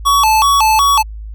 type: tone with vibrato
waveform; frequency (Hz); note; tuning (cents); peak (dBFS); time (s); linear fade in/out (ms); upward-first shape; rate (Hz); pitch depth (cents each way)
square; 991; B5; +6; -9; 0.05-1.03; 20; square; 2.7; 220
effects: added 53 Hz sine -25 dBFS peak until 1.34 s